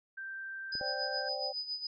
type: tone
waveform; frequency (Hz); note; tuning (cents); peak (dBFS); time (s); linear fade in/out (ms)
sine; 1568; G6; 0; -39; 0.17-1.29; 10
type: tone with tremolo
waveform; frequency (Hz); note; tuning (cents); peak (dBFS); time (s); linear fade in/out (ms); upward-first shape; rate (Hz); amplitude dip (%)
sine; 4986; D#8; +3; -33; 0.72-1.87; 5; sine; 7.2; 70
type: clicks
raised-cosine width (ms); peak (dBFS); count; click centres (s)
2; -34; 2; 0.753 / 0.812
type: chord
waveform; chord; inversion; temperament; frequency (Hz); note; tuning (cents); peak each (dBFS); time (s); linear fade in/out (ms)
sine; C suspended second; none; equal; 523.3 / 587.3 / 784; C5 / D5 / G5; 0 / 0 / 0; -40; 0.8-1.53; 20
effects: none